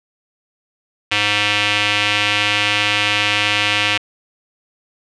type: tone with band-pass filter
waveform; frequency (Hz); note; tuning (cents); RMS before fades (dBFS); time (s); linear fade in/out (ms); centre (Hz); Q
square; 103.83; G#2; 0; -17; 1.11-3.98; 10; 2700; 2.5
effects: resampled to 24000 Hz